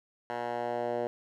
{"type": "tone with band-pass filter sweep", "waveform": "10% pulse", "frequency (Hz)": 120, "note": "B2", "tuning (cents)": -49, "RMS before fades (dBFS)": -33, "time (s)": [0.3, 1.07], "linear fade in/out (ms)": 0, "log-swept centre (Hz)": [1000, 540], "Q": 1.8, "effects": []}